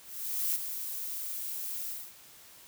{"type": "noise with ADSR envelope", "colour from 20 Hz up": "violet", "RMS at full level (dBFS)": -29, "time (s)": [0.03, 2.14], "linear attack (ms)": 520, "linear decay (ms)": 16, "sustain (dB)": -8, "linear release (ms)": 250, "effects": ["white hiss -54 dBFS RMS until 2.67 s"]}